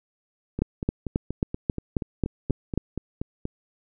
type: two click trains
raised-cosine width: 3 ms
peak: -16 / -9 dBFS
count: 13 / 9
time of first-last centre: 0.59-3.454 / 0.62-2.776 s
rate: 4.19 / 3.71 Hz
effects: none